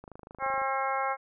click train, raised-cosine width 1 ms, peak -31 dBFS, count 16, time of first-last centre 0.04-0.617 s, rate 26 Hz
harmonic tone, 268.6 Hz, C4, 46 cents sharp, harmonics 2 / 3 / 4 / 5 / 6 / 7 / 8, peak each -35 / -31 / -33 / -34 / -39 / -46 / -38 dBFS, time 0.39-1.17 s, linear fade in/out 50 ms
effects none

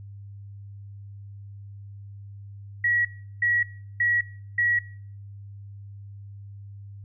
sine tone bursts, 1918 Hz, A#6, 49 cents sharp, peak -19 dBFS, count 4, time 2.84-4.79 s, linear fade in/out 5 ms, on 210 ms, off 370 ms, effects noise-tail reverb RT60 0.6 s tail -25 dB re dry + added 100 Hz sine -39 dBFS peak until 7.04 s

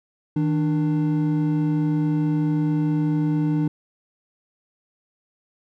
triangle tone pair together, 157.7 / 297.7 Hz, D#3 / D4, +24 / +24 cents, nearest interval major seventh, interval 1100 cents, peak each -19 / -20 dBFS, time 0.36-3.68 s, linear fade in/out 5 ms, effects none

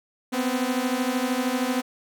sawtooth beating tone pair, 246.9 / 259.9 Hz, B3 / C4, 0 / -11 cents, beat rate 13 Hz, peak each -22 dBFS, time 0.32-1.82 s, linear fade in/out 20 ms, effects none

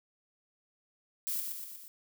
violet noise with echo, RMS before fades -34 dBFS, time 1.27-1.4 s, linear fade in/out 0 ms, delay 120 ms, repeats 4, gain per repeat -4 dB, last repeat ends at 1.88 s, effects none

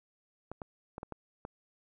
clicks, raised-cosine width 1 ms, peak -26 dBFS, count 6, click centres 0.516 / 0.618 / 0.981 / 1.031 / 1.123 / 1.451 s, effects none

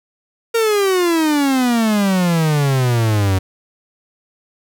45% pulse exponential sweep, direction down, 466.2 to 92.5 Hz, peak -13 dBFS, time 0.54-3.39 s, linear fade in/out 10 ms, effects none

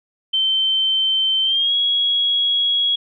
sine tone with pitch glide, 3100 to 3322 Hz, G7 to G#7, -20 to 0 cents, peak -15 dBFS, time 0.33-2.96 s, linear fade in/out 10 ms, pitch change +120 cents, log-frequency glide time 1.43-1.74 s, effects none

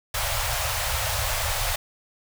pink band-stop noise, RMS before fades -26 dBFS, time 0.14-1.76 s, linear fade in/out 5 ms, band 120 to 550 Hz, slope 48 dB/octave, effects none

